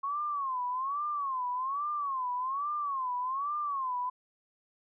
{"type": "tone with vibrato", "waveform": "sine", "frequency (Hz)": 1086, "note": "C#6", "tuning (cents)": -36, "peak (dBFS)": -30, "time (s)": [0.03, 4.1], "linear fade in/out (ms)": 10, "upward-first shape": "sine", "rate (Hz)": 1.2, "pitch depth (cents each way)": 170, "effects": []}